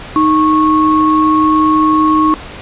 sine tone pair together, 311.1 / 1100 Hz, D#4 / C#6, 0 / -14 cents, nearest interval octave + minor seventh, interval 2186 cents, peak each -10 dBFS, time 0.16-2.34 s, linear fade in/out 0 ms, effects pink hiss -29 dBFS RMS until 2.61 s + resampled to 8000 Hz

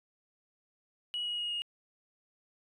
sine tone with pitch steps, 2916 / 2898 / 2879 / 2861 Hz, F#7 / F#7 / F#7 / F7, -26 / -37 / -48 / +41 cents, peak -31 dBFS, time 1.14-1.62 s, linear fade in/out 0 ms, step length 120 ms, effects tanh soft clip ceiling -29 dBFS

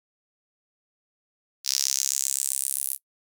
sawtooth tone with high-pass filter sweep, 67.7 Hz, C#2, 40 cents flat, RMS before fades -27 dBFS, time 1.64-2.98 s, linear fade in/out 50 ms, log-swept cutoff 5100 to 11000 Hz, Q 3.4, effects noise-tail reverb RT60 0.1 s tail -22 dB re dry

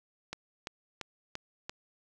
click train, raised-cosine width 0.2 ms, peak -20 dBFS, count 5, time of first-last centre 0.33-1.695 s, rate 2.93 Hz, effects none

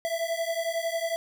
square beating tone pair, 659.3 / 670.3 Hz, E5 / E5, 0 / +29 cents, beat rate 11 Hz, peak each -31 dBFS, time 0.05-1.16 s, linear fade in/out 0 ms, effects none

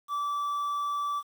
triangle tone with quantisation, 1159 Hz, D6, 23 cents flat, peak -26 dBFS, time 0.08-1.23 s, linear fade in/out 50 ms, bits 9, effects none

